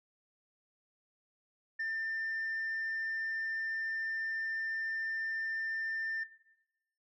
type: tone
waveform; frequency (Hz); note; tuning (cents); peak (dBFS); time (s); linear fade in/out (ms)
sine; 1793; A6; +32; -31; 1.79-6.24; 10
effects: noise-tail reverb RT60 0.9 s tail -18 dB re dry + tanh soft clip ceiling -31 dBFS